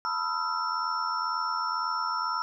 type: tone cluster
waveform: sine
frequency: 896 / 984 / 1281 / 1363 / 5400 Hz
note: A5 / B5 / E6 / F6 / E8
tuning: +31 / -7 / -50 / -43 / +41 cents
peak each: -37 / -33 / -33 / -31 / -38 dBFS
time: 0.05-2.42 s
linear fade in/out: 0 ms
effects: none

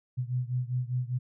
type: beating tone pair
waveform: sine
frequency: 123.47 / 128.47 Hz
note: B2 / C3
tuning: 0 / -31 cents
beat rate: 5 Hz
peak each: -30 / -32 dBFS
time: 0.17-1.19 s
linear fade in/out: 20 ms
effects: none

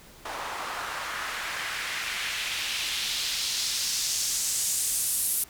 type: noise with band-pass filter sweep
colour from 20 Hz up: white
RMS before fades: -30 dBFS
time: 0.25-5.44 s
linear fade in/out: 5 ms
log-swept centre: 850 to 11000 Hz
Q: 1.5
effects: pink hiss -51 dBFS RMS until 5.49 s

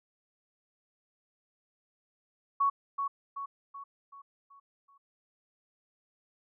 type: tone with echo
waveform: sine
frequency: 1114 Hz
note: C#6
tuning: 8 cents sharp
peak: -23 dBFS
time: 2.6-2.7 s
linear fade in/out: 10 ms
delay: 380 ms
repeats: 6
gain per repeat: -6 dB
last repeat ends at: 4.98 s
effects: none

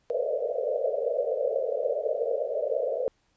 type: band-pass noise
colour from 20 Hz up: pink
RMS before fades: -28 dBFS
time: 0.1-3.08 s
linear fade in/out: 0 ms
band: 450 to 640 Hz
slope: 96 dB/octave
effects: pink hiss -70 dBFS RMS until 3.36 s + resampled to 16000 Hz

